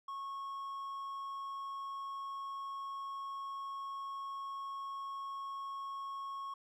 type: tone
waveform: triangle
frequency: 1097 Hz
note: C#6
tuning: 18 cents flat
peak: -38 dBFS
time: 0.08-6.54 s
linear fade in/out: 5 ms
effects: none